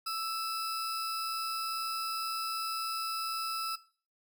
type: tone pair together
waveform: 40% pulse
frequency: 1318.5 / 4981 Hz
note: E6 / D#8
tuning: 0 / +1 cents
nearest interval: octave + major seventh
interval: 2301 cents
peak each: -34 / -35 dBFS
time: 0.06-3.76 s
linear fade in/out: 10 ms
effects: noise-tail reverb RT60 0.4 s tail -18 dB re dry